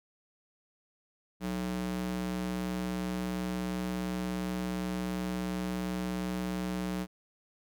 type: tone with high-pass filter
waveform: square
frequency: 61.4 Hz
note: B1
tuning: 9 cents flat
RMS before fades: -34 dBFS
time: 1.4-7.07 s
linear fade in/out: 50 ms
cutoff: 170 Hz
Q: 1.6
effects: none